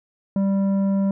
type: tone with tanh clipping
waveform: triangle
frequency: 196 Hz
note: G3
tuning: in tune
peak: -19 dBFS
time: 0.36-1.11 s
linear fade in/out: 2 ms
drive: 13 dB
effects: none